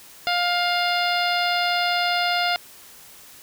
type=harmonic tone; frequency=705 Hz; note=F5; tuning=16 cents sharp; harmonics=1 / 2 / 3 / 4 / 5 / 6 / 7; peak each=-23 / -26 / -28 / -29 / -30 / -31 / -31 dBFS; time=0.27-2.56 s; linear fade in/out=0 ms; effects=white hiss -46 dBFS RMS until 3.42 s